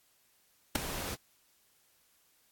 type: noise with ADSR envelope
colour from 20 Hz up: pink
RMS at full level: -24 dBFS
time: 0.75-1.16 s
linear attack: 6 ms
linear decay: 8 ms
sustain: -14 dB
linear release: 23 ms
effects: white hiss -69 dBFS RMS until 2.51 s + AAC 64 kbps